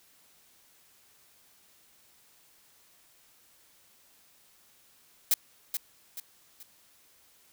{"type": "noise with echo", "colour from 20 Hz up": "blue", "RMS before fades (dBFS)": -23, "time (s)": [5.31, 5.34], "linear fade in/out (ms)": 2, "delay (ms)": 430, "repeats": 3, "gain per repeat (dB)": -8, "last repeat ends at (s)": 6.63, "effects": ["white hiss -62 dBFS RMS until 7.52 s"]}